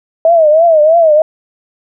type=tone with vibrato; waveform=sine; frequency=640 Hz; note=D#5; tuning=49 cents sharp; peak=-4 dBFS; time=0.25-1.22 s; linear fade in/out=2 ms; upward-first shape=triangle; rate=3.1 Hz; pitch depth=140 cents each way; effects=none